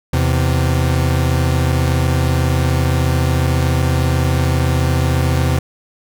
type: tone pair together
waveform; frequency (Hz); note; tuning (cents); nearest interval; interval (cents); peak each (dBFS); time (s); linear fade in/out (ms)
40% pulse; 81.8 / 129.85; E2 / C3; -13 / -13; minor sixth; 800; -15; 0.13-5.59; 5
effects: none